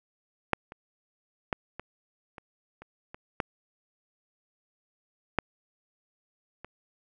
clicks, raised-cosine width 0.5 ms, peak -7 / -27 / -12 / -22 / -28 / -30 / -26 / -12 / -8 / -26 dBFS, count 10, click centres 0.533 / 0.721 / 1.528 / 1.796 / 2.382 / 2.82 / 3.145 / 3.402 / 5.387 / 6.646 s, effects none

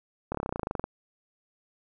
slowing click train, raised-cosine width 1 ms, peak -16 dBFS, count 16, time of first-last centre 0.32-0.841 s, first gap 26 ms, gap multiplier 1.04, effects none

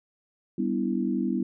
sine chord, E minor seventh, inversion first, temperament equal with one note detuned, 196 / 246.9 / 289.6 / 329.6 Hz, G3 / B3 / D4 / E4, 0 / 0 / -24 / 0 cents, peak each -29 / -28 / -33 / -30 dBFS, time 0.58-1.43 s, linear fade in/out 5 ms, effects none

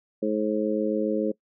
harmonic tone, 107 Hz, A2, 48 cents flat, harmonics 2 / 3 / 4 / 5, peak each -28 / -28 / -28 / -28 dBFS, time 0.22-1.32 s, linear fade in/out 10 ms, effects noise-tail reverb RT60 0.1 s tail -22 dB re dry

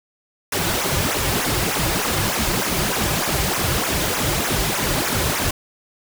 pink noise with flanger, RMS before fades -21 dBFS, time 0.52-5.51 s, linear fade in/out 5 ms, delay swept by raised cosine 0.22 to 4.52 ms, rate 3.3 Hz, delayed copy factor -0.9, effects none

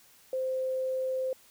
sine tone, 520 Hz, C5, 11 cents flat, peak -28 dBFS, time 0.33-1.33 s, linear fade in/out 2 ms, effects white hiss -59 dBFS RMS until 1.5 s

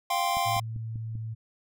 square chord, F suspended second, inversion none, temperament equal, 698.5 / 784 / 1046.5 Hz, F5 / G5 / C6, 0 / 0 / 0 cents, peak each -30 dBFS, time 0.1-0.6 s, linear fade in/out 5 ms
click train, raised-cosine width 5 ms, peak -28 dBFS, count 5, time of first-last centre 0.37-1.154 s, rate 5.1 Hz
sine tone with pitch glide, 112.3 to 111.59 Hz, A2 to A2, +36 to +25 cents, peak -32 dBFS, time 0.45-1.35 s, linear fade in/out 20 ms, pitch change -11 cents, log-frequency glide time 1.02-1.16 s
effects none

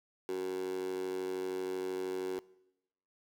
15% pulse tone with high-pass filter, 92.9 Hz, F#2, 7 cents sharp, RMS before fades -36 dBFS, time 0.29-2.39 s, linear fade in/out 0 ms, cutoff 390 Hz, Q 6.5, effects noise-tail reverb RT60 0.9 s tail -22 dB re dry

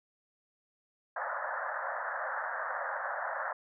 white band-pass noise, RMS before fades -36 dBFS, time 1.16-3.53 s, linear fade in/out 5 ms, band 530 to 1800 Hz, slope 96 dB/octave, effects none

